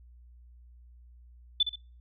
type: tone with echo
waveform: sine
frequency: 3500 Hz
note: A7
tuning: 10 cents flat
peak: -20 dBFS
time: 1.6-1.63 s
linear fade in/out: 5 ms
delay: 64 ms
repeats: 2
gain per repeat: -8 dB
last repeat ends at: 1.758 s
effects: noise-tail reverb RT60 0.4 s tail -26 dB re dry + added 60 Hz sine -51 dBFS peak until 2 s